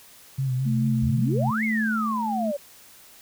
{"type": "tone with vibrato", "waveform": "sine", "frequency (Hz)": 130.81, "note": "C3", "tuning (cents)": 0, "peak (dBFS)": -22, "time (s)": [0.38, 1.51], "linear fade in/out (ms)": 10, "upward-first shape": "sine", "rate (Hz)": 4.6, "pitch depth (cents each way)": 56}
{"type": "tone with tremolo", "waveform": "sine", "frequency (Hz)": 220, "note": "A3", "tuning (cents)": 0, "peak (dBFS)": -22, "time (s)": [0.65, 2.52], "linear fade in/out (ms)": 20, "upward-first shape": "triangle", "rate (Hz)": 1.1, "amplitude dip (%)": 50}
{"type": "exponential two-way sweep", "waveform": "sine", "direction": "up then down", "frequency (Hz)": [63, 2217, 555], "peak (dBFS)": -25, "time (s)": [1.02, 2.57], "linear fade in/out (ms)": 10, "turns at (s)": 1.64}
{"effects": ["white hiss -50 dBFS RMS until 3.21 s"]}